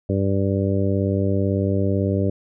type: harmonic tone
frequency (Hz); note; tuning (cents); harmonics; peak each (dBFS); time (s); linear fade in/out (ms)
98; G2; 0; 1 / 2 / 3 / 4 / 5 / 6; -21 / -24 / -26 / -27 / -28 / -29; 0.09-2.3; 5
effects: none